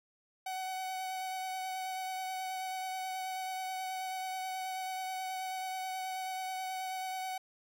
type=tone with vibrato; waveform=45% pulse; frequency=751 Hz; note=F#5; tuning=26 cents sharp; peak=-36 dBFS; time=0.46-7.38 s; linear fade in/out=5 ms; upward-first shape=sine; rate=9.3 Hz; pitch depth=13 cents each way; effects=none